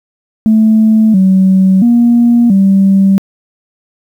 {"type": "tone with pitch steps", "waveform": "sine", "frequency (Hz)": [219, 189.4, 237.3, 194.4], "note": ["A3", "F#3", "A#3", "G3"], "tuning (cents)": [-8, 41, 31, -14], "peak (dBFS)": -3, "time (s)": [0.46, 3.18], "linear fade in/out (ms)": 0, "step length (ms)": 680, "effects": ["tanh soft clip ceiling 0 dBFS", "7-bit"]}